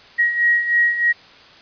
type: beating tone pair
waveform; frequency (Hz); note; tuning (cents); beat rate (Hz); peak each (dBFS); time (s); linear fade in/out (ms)
sine; 1894 / 1897.2; A#6 / A#6; +27 / +30; 3.2; -21 / -15; 0.18-1.13; 20
effects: white hiss -45 dBFS RMS until 1.61 s + resampled to 11025 Hz